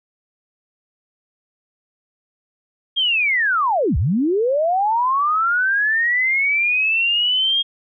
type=linear two-way sweep; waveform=sine; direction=down then up; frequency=3262 to 58.2 to 3262 Hz; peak=-15 dBFS; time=2.96-7.63 s; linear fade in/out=20 ms; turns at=3.97 s; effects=none